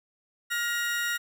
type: tone pair together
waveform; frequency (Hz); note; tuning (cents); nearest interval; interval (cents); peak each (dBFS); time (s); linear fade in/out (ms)
35% pulse; 1417 / 1891.5; F6 / A#6; +25 / +25; perfect fourth; 500; -28 / -28; 0.5-1.18; 20
effects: none